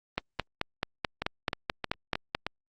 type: two click trains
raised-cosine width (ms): 0.3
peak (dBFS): -14 / -11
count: 5 / 11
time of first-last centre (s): 1.22-2.466 / 0.18-2.349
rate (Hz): 3.21 / 4.61
effects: Opus 32 kbps